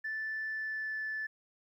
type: tone with pitch glide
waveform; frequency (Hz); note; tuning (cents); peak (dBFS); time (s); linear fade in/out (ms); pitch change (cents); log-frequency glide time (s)
sine; 1757 to 1745.9; A6 to A6; -3 to -14; -33; 0.04-1.27; 10; -11; 0.47-0.98
effects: tanh soft clip ceiling -30 dBFS + 12-bit